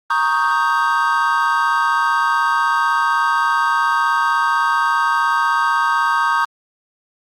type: chord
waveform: triangle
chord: Eb dominant seventh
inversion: second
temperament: equal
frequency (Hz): 932.3 / 1108.7 / 1244.5 / 1568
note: Bb5 / Db6 / Eb6 / G6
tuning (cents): 0 / 0 / 0 / 0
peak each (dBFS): -18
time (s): 0.1-6.45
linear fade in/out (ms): 5
effects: Opus 24 kbps